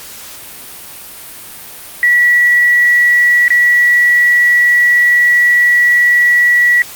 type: tone with dropouts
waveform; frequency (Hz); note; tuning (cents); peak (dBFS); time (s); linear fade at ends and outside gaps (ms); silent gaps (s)
sine; 1941; B6; -31; -6; 2.03-6.82; 1; 3.481-3.504
effects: white hiss -31 dBFS RMS until 6.95 s + Opus 48 kbps